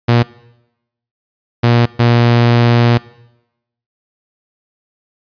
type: tone bursts at uneven times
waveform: sawtooth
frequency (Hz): 118.9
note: A#2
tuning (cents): +35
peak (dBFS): -4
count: 3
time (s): 0.08-0.23 / 1.63-1.86 / 1.99-2.98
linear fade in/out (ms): 10
effects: noise-tail reverb RT60 0.9 s tail -21 dB re dry + resampled to 11025 Hz